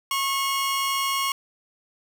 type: tone pair together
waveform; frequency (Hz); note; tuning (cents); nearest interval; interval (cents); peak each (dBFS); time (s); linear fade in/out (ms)
sawtooth; 1092.3 / 2861; C#6 / F7; -26 / +41; octave + perfect fourth; 1667; -20 / -26; 0.11-1.32; 2
effects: none